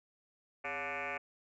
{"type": "tone with frequency modulation", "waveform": "sine", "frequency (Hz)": 1480, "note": "F#6", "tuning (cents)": 0, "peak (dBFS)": -35, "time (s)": [0.64, 1.18], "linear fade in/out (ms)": 10, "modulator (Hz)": 153, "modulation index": 6.7, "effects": ["tanh soft clip ceiling -31 dBFS"]}